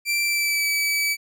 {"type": "tone with pitch glide", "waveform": "sawtooth", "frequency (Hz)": [2349, 2295], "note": ["D7", "D7"], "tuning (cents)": [0, -40], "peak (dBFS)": -17, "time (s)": [0.05, 1.17], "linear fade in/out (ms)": 50, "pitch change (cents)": -40, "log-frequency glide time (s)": [0.23, 0.68], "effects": []}